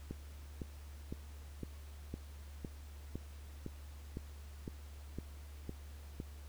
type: click train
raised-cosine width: 3 ms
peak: -28 dBFS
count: 13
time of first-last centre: 0.11-6.201 s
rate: 1.97 Hz
effects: added 72 Hz sine -48 dBFS peak until 6.48 s + pink hiss -61 dBFS RMS until 6.48 s